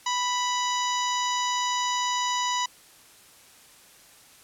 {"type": "harmonic tone with a mistuned harmonic", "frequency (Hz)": 987.8, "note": "B5", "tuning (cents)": 0, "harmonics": [1, 2, 3, 4, 5, 6, 7], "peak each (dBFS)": [-26, -34, -33, -35, -38, -36, -35], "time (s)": [0.06, 2.66], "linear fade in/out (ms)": 5, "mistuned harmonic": 4, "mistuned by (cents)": -33, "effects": ["white hiss -53 dBFS RMS until 4.43 s", "low-pass 12000 Hz 12 dB/octave"]}